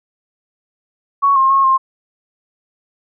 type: tone with pitch steps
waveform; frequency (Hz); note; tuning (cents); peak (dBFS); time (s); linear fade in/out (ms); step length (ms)
sine; 1114 / 1066 / 1087 / 1061; C#6 / C6 / C#6 / C6; +8 / +32 / -34 / +24; -9; 1.22-1.78; 20; 140
effects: none